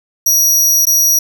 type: tone with dropouts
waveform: sawtooth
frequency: 5770 Hz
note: F#8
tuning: 44 cents flat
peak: -6 dBFS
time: 0.26-1.19 s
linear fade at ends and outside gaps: 5 ms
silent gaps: 0.854-0.868 s
effects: none